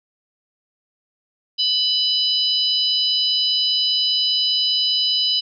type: harmonic tone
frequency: 995 Hz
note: B5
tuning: 13 cents sharp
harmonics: 3 / 4 / 5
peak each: -20 / -22 / -21 dBFS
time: 1.58-5.41 s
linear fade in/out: 20 ms
effects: none